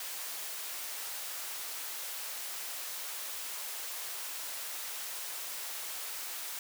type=high-pass noise; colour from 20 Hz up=white; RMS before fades=-40 dBFS; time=0-6.59 s; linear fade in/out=2 ms; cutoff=550 Hz; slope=12 dB/octave; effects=none